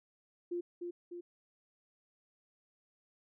sine tone with echo, 349.2 Hz, F4, in tune, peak -34 dBFS, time 0.51-0.61 s, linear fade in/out 10 ms, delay 300 ms, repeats 2, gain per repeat -4 dB, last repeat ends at 1.21 s, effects none

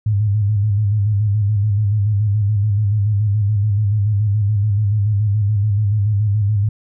sine tone with vibrato, 103.7 Hz, G#2, 2 cents flat, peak -13 dBFS, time 0.06-6.69 s, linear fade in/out 5 ms, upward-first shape square, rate 7 Hz, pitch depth 62 cents each way, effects none

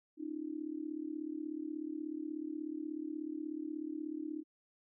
sine tone with amplitude modulation, 307.3 Hz, D#4, 21 cents flat, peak -34 dBFS, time 0.17-4.44 s, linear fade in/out 50 ms, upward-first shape sine, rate 36.5 Hz, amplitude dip 90%, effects none

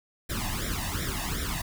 pink noise with flanger, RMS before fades -31 dBFS, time 0.29-1.62 s, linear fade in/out 10 ms, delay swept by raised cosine 0.54 to 1.11 ms, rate 2.7 Hz, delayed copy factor +0.95, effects none

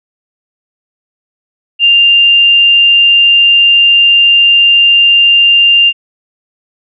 sine tone, 2794 Hz, F7, in tune, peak -3 dBFS, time 1.79-5.93 s, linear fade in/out 50 ms, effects none

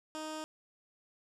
15% pulse tone with low-pass filter, 311.1 Hz, D#4, in tune, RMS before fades -41 dBFS, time 0.15-0.44 s, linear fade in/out 0 ms, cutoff 8200 Hz, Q 1.5, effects none

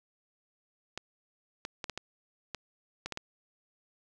clicks, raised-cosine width 0.2 ms, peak -19 dBFS, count 9, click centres 0.976 / 1.651 / 1.842 / 1.897 / 1.976 / 2.547 / 3.06 / 3.123 / 3.174 s, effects none

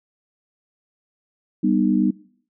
sine chord, G augmented, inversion none, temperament just, 196 / 245 / 306.2 Hz, G3 / B3 / D#4, 0 / -14 / -28 cents, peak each -20 dBFS, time 1.63-2.11 s, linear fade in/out 10 ms, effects noise-tail reverb RT60 0.6 s tail -22 dB re dry

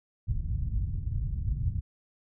white low-pass noise, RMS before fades -30 dBFS, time 0.27-1.81 s, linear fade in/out 20 ms, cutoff 110 Hz, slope 24 dB/octave, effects none

